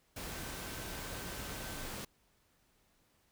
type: tone in noise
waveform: sine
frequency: 1542 Hz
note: G6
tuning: 29 cents flat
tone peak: -54 dBFS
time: 0.3-1.87 s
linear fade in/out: 5 ms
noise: pink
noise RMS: -43 dBFS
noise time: 0.16-2.05 s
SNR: -14 dB
effects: pink hiss -72 dBFS RMS until 3.31 s